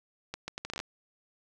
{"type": "accelerating click train", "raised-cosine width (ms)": 0.2, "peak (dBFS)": -19, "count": 10, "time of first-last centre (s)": [0.34, 0.801], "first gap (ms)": 140, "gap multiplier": 0.71, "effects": []}